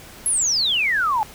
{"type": "exponential sweep", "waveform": "sine", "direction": "down", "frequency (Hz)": [11175, 826], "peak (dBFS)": -17, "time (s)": [0.26, 1.23], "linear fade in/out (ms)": 0, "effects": ["pink hiss -42 dBFS RMS until 1.34 s"]}